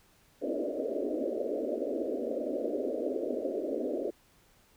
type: band-pass noise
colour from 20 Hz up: white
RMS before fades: -33 dBFS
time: 0.41-4.11 s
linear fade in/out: 20 ms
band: 240 to 630 Hz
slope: 96 dB/octave
effects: pink hiss -64 dBFS RMS until 4.76 s